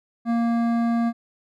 sine tone with hard clipping, 233.1 Hz, A#3, in tune, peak -21 dBFS, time 0.25-1.13 s, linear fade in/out 50 ms, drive 12 dB, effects none

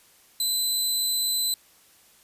20% pulse tone, 4026 Hz, B7, 33 cents sharp, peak -17 dBFS, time 0.4-1.54 s, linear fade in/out 2 ms, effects white hiss -57 dBFS RMS until 2.23 s + resampled to 32000 Hz

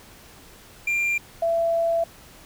triangle / sine tone pair in turn, 2384 / 669 Hz, D7 / E5, +25 / +25 cents, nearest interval octave + minor seventh, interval 2200 cents, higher first, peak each -19 dBFS, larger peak neither, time 0.87-1.18 / 1.42-2.04 s, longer second, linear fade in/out 5 ms, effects pink hiss -48 dBFS RMS until 2.45 s

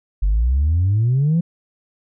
sine exponential sweep, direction up, 46.42 to 174.61 Hz, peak -12 dBFS, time 0.22-1.41 s, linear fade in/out 10 ms, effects tanh soft clip ceiling -11 dBFS

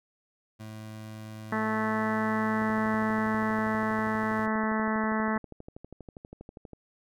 25% pulse tone, 108.9 Hz, A2, 17 cents flat, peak -36 dBFS, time 0.59-4.47 s, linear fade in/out 20 ms
harmonic tone, 218.2 Hz, A3, 14 cents flat, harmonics 1 / 2 / 3 / 4 / 5 / 6 / 7 / 8 / 9, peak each -28 / -36 / -36 / -35 / -35 / -37 / -40 / -37 / -39 dBFS, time 1.52-5.38 s, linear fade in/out 5 ms
click train, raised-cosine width 2 ms, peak -30 dBFS, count 52, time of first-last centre 2.62-6.733 s, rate 12.4 Hz
effects none

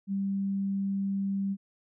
sine tone, 196.4 Hz, G3, 4 cents sharp, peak -27 dBFS, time 0.07-1.57 s, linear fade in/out 50 ms, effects none

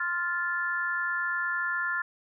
harmonic tone, 349.2 Hz, F4, in tune, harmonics 3 / 4 / 5, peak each -36 / -30 / -30 dBFS, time 0-2.02 s, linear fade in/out 5 ms, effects none

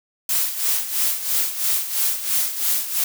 blue noise with tremolo, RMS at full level -19 dBFS, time 0.29-3.04 s, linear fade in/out 2 ms, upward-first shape sine, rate 3 Hz, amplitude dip 70%, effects none

